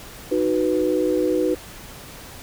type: chord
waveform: sine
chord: B major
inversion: first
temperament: equal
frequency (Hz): 311.1 / 370 / 493.9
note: D#4 / F#4 / B4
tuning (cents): 0 / 0 / 0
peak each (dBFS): -22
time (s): 0.31-1.55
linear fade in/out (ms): 10
effects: pink hiss -40 dBFS RMS until 2.42 s